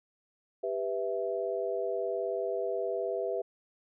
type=chord; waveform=sine; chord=E minor; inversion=first; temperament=just; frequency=395.6 / 494.4 / 659.3 Hz; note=G4 / B4 / E5; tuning=+16 / +2 / 0 cents; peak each=-34 dBFS; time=0.63-3.42 s; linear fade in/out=10 ms; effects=none